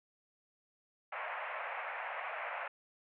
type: band-pass noise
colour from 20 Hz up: pink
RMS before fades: -41 dBFS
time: 1.12-2.68 s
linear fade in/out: 5 ms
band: 590 to 2500 Hz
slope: 48 dB/octave
effects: none